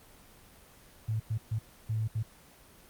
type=tone bursts at uneven times; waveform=sine; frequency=110 Hz; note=A2; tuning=in tune; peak=-28 dBFS; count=5; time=1.08-1.2 / 1.3-1.38 / 1.51-1.59 / 1.89-2.08 / 2.15-2.23 s; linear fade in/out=10 ms; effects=pink hiss -56 dBFS RMS until 2.89 s + Opus 24 kbps